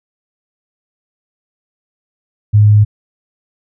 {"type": "tone", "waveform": "sine", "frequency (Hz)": 105, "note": "G#2", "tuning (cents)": 19, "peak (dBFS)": -4, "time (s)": [2.53, 2.85], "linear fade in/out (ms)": 20, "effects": []}